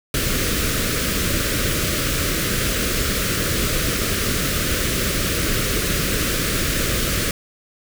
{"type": "band-stop noise", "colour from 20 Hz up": "pink", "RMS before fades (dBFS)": -21, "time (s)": [0.14, 7.31], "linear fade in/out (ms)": 2, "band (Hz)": [600, 1200], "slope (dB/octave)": 48, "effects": []}